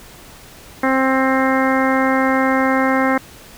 harmonic tone, 264.2 Hz, C4, 17 cents sharp, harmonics 1 / 2 / 3 / 4 / 5 / 6 / 7 / 8, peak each -17 / -20 / -22 / -23 / -24 / -25 / -25 / -26 dBFS, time 0.83-3.18 s, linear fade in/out 5 ms, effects pink hiss -41 dBFS RMS until 3.57 s

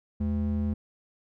triangle ring-modulated tone, 146.83 Hz, D3, in tune, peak -20 dBFS, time 0.2-0.74 s, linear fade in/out 10 ms, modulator 65.7 Hz, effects none

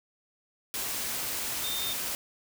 sine tone in noise, 3634 Hz, A#7, 45 cents flat, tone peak -33 dBFS, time 1.64-1.93 s, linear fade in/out 0 ms, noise white, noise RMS -33 dBFS, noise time 0.74-2.15 s, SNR -3 dB, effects none

